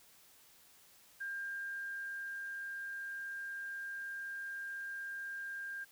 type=tone with ADSR envelope; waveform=sine; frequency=1599 Hz; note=G6; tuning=34 cents sharp; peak=-38 dBFS; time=1.2-5.85 s; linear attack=14 ms; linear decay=1200 ms; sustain=-2 dB; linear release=18 ms; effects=white hiss -63 dBFS RMS until 5.91 s